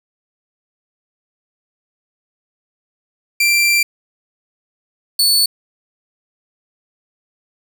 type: tone pair in turn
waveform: sawtooth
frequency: 2358 / 4451 Hz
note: D7 / C#8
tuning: +6 / +6 cents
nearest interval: major seventh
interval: 1100 cents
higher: second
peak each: -8 dBFS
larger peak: neither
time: 3.4-3.83 / 5.19-5.46 s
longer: first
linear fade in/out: 5 ms
effects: 7-bit